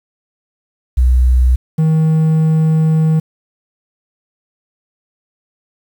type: tone pair in turn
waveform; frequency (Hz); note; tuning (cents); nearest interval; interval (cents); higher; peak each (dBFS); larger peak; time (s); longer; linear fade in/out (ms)
sine / triangle; 62.7 / 158.5; B1 / D#3; +27 / +32; octave + major third; 1605; second; -7; neither; 0.97-1.56 / 1.78-3.2; second; 10
effects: 7-bit